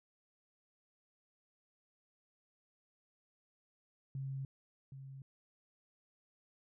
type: tone with echo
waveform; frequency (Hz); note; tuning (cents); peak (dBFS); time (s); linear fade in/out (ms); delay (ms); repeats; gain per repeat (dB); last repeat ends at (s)
sine; 135.2; C#3; -43; -38; 4.15-4.45; 2; 770; 1; -9; 5.22
effects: none